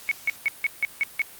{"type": "tone bursts", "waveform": "sine", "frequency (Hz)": 2217, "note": "C#7", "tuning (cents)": 0, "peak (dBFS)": -19, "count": 7, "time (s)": [0.09, 1.218], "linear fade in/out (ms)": 0, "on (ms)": 24, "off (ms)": 160, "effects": ["white hiss -45 dBFS RMS until 1.39 s", "Opus 48 kbps"]}